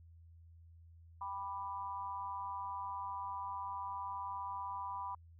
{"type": "tone with amplitude modulation", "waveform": "sine", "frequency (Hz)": 987.8, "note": "B5", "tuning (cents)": 0, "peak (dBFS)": -35, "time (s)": [1.21, 5.15], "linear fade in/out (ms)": 5, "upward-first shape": "sine", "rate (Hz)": 196, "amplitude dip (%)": 90, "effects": ["added 83 Hz sine -56 dBFS peak until 5.39 s"]}